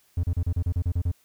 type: tone bursts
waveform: triangle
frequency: 86.3 Hz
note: F2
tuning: 20 cents flat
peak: -19 dBFS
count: 10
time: 0.17-1.116 s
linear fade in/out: 5 ms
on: 64 ms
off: 34 ms
effects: white hiss -63 dBFS RMS until 1.24 s